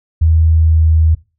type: tone with pitch glide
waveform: sine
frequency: 80.4 to 79.75 Hz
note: E2 to D#2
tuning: -43 to +43 cents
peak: -7 dBFS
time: 0.21-1.15 s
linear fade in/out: 10 ms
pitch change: -14 cents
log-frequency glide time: 0.51-0.9 s
effects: noise-tail reverb RT60 0.3 s tail -20 dB re dry